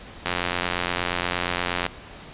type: click train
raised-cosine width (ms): 0.3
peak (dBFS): -7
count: 143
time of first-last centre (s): 0.26-1.865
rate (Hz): 88.5
effects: pink hiss -42 dBFS RMS until 2.33 s + resampled to 8000 Hz